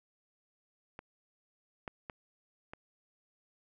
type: clicks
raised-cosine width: 0.5 ms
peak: -29 / -24 / -26 / -29 dBFS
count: 4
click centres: 0.991 / 1.878 / 2.098 / 2.735 s
effects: none